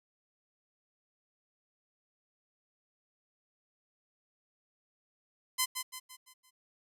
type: tone with echo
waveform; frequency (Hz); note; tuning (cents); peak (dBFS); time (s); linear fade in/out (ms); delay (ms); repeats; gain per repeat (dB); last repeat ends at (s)
5% pulse; 1025; C6; -36; -15; 5.58-5.66; 20; 170; 5; -7; 6.51
effects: none